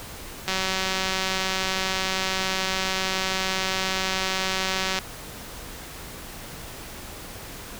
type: click train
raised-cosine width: 0.2 ms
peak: -8 dBFS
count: 853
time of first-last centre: 0.48-4.988 s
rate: 189 Hz
effects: pink hiss -39 dBFS RMS until 7.79 s